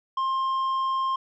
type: tone with tanh clipping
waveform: sine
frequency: 1060 Hz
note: C6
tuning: 22 cents sharp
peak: -24 dBFS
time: 0.17-1.16 s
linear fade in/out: 5 ms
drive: 5 dB
effects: none